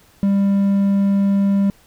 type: tone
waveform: triangle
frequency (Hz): 198.3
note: G3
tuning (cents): +20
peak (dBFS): -11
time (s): 0.23-1.7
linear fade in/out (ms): 0
effects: pink hiss -52 dBFS RMS until 1.86 s